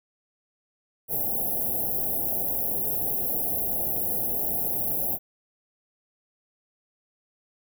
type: band-stop noise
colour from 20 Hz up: white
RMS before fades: -27 dBFS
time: 1.08-5.19 s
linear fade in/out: 50 ms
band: 820 to 11000 Hz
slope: 96 dB/octave
effects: none